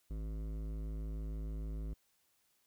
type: tone with hard clipping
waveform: sine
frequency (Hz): 53.3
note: G#1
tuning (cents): +46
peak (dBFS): -40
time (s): 0.1-1.94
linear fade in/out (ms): 10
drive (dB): 14
effects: white hiss -75 dBFS RMS until 2.66 s